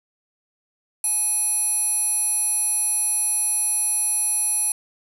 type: tone with band-pass filter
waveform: square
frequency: 840 Hz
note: G#5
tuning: 19 cents sharp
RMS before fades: -22 dBFS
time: 1.04-4.72 s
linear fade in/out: 2 ms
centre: 11000 Hz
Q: 9.7
effects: none